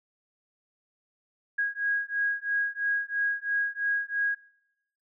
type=beating tone pair; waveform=sine; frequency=1643 / 1646 Hz; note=G#6 / G#6; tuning=-19 / -16 cents; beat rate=3 Hz; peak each=-29 dBFS; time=1.58-4.35 s; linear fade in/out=10 ms; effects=noise-tail reverb RT60 0.9 s tail -24 dB re dry